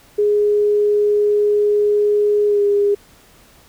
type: tone with pitch glide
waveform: sine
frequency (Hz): 415.3 to 406.8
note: G#4 to G#4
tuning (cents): 0 to -36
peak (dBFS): -12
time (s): 0.18-2.95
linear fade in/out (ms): 10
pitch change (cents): -36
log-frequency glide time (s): 2.47-2.62
effects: pink hiss -49 dBFS RMS until 3.68 s